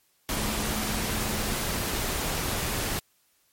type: tone in noise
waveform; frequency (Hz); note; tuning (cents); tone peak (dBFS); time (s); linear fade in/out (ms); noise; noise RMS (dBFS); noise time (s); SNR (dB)
sine; 213.4; G#3; +47; -35; 0.36-1.54; 0; pink; -29; 0.29-2.99; -9
effects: white hiss -67 dBFS RMS until 3.52 s + MP3 64 kbps